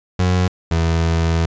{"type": "tone pair in turn", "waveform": "30% pulse", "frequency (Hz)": [90.9, 82.6], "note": ["F#2", "E2"], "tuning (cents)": [-30, 4], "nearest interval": "major second", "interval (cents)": 166, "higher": "first", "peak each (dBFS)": [-11, -12], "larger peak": "first", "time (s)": [[0.19, 0.48], [0.71, 1.46]], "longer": "second", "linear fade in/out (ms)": 5, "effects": ["resampled to 16000 Hz"]}